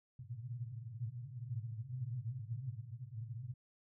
pink band-pass noise, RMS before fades -44 dBFS, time 0.19-3.54 s, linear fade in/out 5 ms, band 110 to 130 Hz, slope 96 dB/octave, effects none

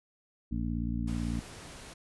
harmonic tone, 58 Hz, A#1, 8 cents flat, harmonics 1 / 2 / 3 / 4 / 5, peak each -34 / -37 / -38 / -35 / -40 dBFS, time 0.51-1.4 s, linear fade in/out 10 ms
pink noise, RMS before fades -47 dBFS, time 1.07-1.94 s, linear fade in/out 10 ms
effects resampled to 24000 Hz

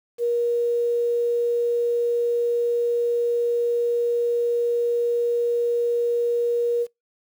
sine tone with quantisation, 474.8 Hz, A#4, 32 cents sharp, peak -19 dBFS, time 0.18-6.87 s, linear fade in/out 50 ms, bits 8, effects noise-tail reverb RT60 0.2 s tail -26 dB re dry

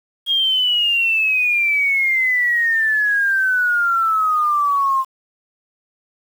sine exponential sweep, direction down, 3272 to 1051 Hz, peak -14 dBFS, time 0.26-5.05 s, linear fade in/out 50 ms, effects 7-bit

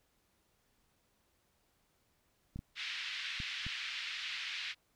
clicks, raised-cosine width 5 ms, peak -30 dBFS, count 4, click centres 2.56 / 2.591 / 3.402 / 3.666 s
pink band-pass noise, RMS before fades -41 dBFS, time 2.75-4.75 s, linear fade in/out 50 ms, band 1900 to 4100 Hz, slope 24 dB/octave
effects pink hiss -75 dBFS RMS until 4.95 s

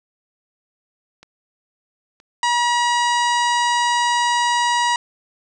clicks, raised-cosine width 0.2 ms, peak -25 / -30 dBFS, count 2, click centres 1.23 / 2.201 s
harmonic tone, 960 Hz, B5, 49 cents flat, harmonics 1 / 2 / 3 / 4 / 5 / 6 / 7 / 8 / 9, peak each -17 / -23 / -27 / -29 / -31 / -33 / -34 / -35 / -36 dBFS, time 2.43-4.96 s, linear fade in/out 2 ms
effects none

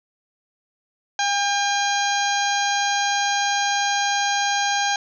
harmonic tone with a mistuned harmonic, 807 Hz, G#5, 50 cents flat, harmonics 1 / 2 / 3 / 4 / 5 / 6 / 7 / 8, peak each -22 / -25 / -31 / -29 / -30 / -34 / -34 / -29 dBFS, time 1.19-4.96 s, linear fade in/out 2 ms, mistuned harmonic 2, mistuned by -15 cents, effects none

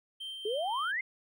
triangle tone with tremolo, 3136 Hz, G7, in tune, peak -36 dBFS, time 0.2-0.92 s, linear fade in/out 10 ms, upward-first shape sine, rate 3.8 Hz, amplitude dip 30%
sine exponential sweep, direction up, 400 to 2148 Hz, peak -30 dBFS, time 0.45-1.01 s, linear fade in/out 5 ms
effects none

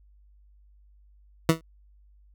20% pulse tone with exponential decay, 162.4 Hz, E3, 26 cents flat, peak -9 dBFS, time 1.49-1.61 s, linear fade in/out 2 ms, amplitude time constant 24 ms, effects added 50 Hz sine -54 dBFS peak until 2.34 s

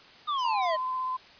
square exponential sweep, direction down, 1244 to 610 Hz, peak -27 dBFS, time 0.27-0.77 s, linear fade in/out 20 ms
sine tone with vibrato, 1026 Hz, C6, 34 cents flat, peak -28 dBFS, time 0.44-1.17 s, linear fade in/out 10 ms, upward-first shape sine, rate 16 Hz, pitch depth 13 cents each way
effects white hiss -52 dBFS RMS until 1.39 s + resampled to 11025 Hz

